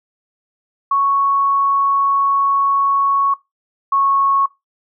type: tone pair in turn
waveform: sine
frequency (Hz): 1108.7 / 1101.7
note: C#6 / C#6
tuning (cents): 0 / -11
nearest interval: unison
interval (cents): 11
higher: first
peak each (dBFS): -12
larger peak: neither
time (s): 0.91-3.34 / 3.92-4.46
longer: first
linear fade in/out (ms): 5
effects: noise-tail reverb RT60 0.2 s tail -20 dB re dry